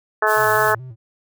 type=harmonic tone; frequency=215 Hz; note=A3; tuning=40 cents flat; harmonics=2 / 3 / 4 / 5 / 6 / 7 / 8; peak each=-22 / -22 / -22 / -22 / -22 / -22 / -22 dBFS; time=0.22-0.75 s; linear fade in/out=5 ms
type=noise; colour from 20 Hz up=blue; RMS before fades=-30 dBFS; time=0.26-0.75 s; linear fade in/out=50 ms
type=tone with vibrato; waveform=triangle; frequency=120 Hz; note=B2; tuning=49 cents flat; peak=-30 dBFS; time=0.35-0.96 s; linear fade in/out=50 ms; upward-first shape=square; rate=4.5 Hz; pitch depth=120 cents each way
effects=none